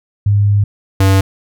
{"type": "tone pair in turn", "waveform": ["sine", "square"], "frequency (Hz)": [102.1, 96.54], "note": ["G#2", "G2"], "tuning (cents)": [-29, -26], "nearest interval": "minor second", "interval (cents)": 97, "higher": "first", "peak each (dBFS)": -8, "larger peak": "neither", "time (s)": [[0.26, 0.64], [1, 1.21]], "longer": "first", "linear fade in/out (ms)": 5, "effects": []}